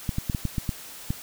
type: clicks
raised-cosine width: 5 ms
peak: -13 dBFS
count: 8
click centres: 0.092 / 0.184 / 0.298 / 0.348 / 0.453 / 0.582 / 0.692 / 1.105 s
effects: white hiss -42 dBFS RMS until 1.22 s